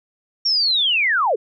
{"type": "linear sweep", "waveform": "sine", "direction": "down", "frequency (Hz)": [5588, 373.6], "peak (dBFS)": -15, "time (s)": [0.45, 1.36], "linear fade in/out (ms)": 10, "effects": []}